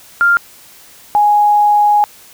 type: tone pair in turn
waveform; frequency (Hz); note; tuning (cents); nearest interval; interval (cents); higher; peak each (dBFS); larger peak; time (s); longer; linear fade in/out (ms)
sine; 1396.9 / 830.6; F6 / G#5; 0 / 0; major sixth; 900; first; -7; neither; 0.21-0.37 / 1.15-2.04; second; 0
effects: white hiss -41 dBFS RMS until 2.33 s